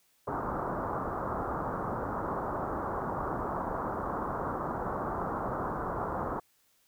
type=low-pass noise; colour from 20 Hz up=white; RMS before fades=-34 dBFS; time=0.27-6.4 s; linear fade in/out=10 ms; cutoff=1300 Hz; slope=48 dB/octave; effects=white hiss -69 dBFS RMS until 6.87 s